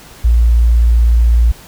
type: tone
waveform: sine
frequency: 58 Hz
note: A#1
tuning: 8 cents flat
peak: -6 dBFS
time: 0.24-1.52 s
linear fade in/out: 10 ms
effects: pink hiss -38 dBFS RMS until 1.67 s